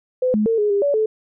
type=tone with pitch steps; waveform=sine; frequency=508 / 212.6 / 453.8 / 417 / 402.4 / 571 / 434.9 Hz; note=B4 / G#3 / A#4 / G#4 / G4 / D5 / A4; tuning=+49 / +41 / -47 / +7 / +45 / -49 / -20 cents; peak=-15 dBFS; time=0.22-1.06 s; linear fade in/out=5 ms; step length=120 ms; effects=none